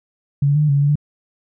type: tone with pitch steps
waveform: sine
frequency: 141.3 / 143.2 / 149.9 / 150.8 / 140.4 / 141.9 / 143.9 / 147.5 Hz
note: C#3 / D3 / D3 / D3 / C#3 / C#3 / D3 / D3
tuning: +34 / -43 / +36 / +46 / +22 / +41 / -35 / +8 cents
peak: -12 dBFS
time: 0.42-0.956 s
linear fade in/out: 5 ms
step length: 67 ms
effects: none